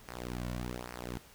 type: tone with flanger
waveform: sawtooth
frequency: 61 Hz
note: B1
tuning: 21 cents flat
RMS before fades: -40 dBFS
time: 0.08-1.18 s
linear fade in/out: 5 ms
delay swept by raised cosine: 0.27 to 2.47 ms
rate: 1.2 Hz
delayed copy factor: -0.85
effects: pink hiss -57 dBFS RMS until 1.34 s